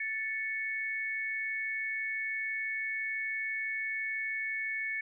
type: tone pair together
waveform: sine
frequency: 1758.2 / 2217 Hz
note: A6 / C#7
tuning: -2 / 0 cents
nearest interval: major third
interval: 402 cents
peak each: -36 / -34 dBFS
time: 0-5.01 s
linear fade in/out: 5 ms
effects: none